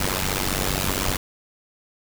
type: noise with amplitude modulation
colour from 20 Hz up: pink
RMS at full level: -20 dBFS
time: 0-1.17 s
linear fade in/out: 5 ms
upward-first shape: sine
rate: 95.2 Hz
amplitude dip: 95%
effects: none